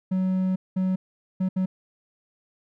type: tone bursts at uneven times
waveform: triangle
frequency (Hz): 186.8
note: F#3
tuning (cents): +17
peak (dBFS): -19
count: 4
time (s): 0.11-0.56 / 0.76-0.96 / 1.4-1.49 / 1.56-1.66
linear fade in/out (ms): 10
effects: none